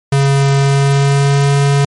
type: tone with pitch glide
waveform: square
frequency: 138.59 to 140.69 Hz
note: C#3 to C#3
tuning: 0 to +26 cents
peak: -9 dBFS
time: 0.12-1.85 s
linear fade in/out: 5 ms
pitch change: +26 cents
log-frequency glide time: 0.58-1.51 s
effects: MP3 48 kbps